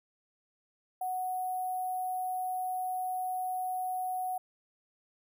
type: tone with sample-and-hold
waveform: sine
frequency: 740 Hz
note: F#5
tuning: in tune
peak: -31 dBFS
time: 1.01-4.38 s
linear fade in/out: 5 ms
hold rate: 11025 Hz
effects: none